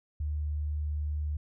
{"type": "tone", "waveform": "sine", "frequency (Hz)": 74.8, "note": "D2", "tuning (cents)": 32, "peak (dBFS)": -29, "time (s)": [0.2, 1.37], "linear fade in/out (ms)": 5, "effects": []}